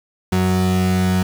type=tone pair together; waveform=35% pulse; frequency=92.57 / 185 Hz; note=F#2 / F#3; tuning=+1 / 0 cents; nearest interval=octave; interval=1199 cents; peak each=-17 dBFS; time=0.32-1.23 s; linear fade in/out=5 ms; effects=7-bit